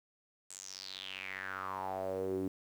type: tone with band-pass filter sweep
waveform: sawtooth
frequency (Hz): 95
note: F#2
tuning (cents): +46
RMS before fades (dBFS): -40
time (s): 0.5-2.48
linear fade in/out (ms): 5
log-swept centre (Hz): 8100 to 300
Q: 5.8
effects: 10-bit